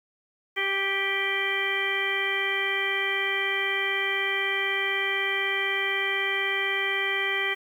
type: harmonic tone with a mistuned harmonic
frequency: 392 Hz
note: G4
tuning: in tune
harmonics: 1 / 2 / 3 / 4 / 5 / 6 / 8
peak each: -33 / -38 / -36 / -37 / -27 / -30 / -33 dBFS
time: 0.56-7.55 s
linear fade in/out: 20 ms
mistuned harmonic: 2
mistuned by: +15 cents
effects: 9-bit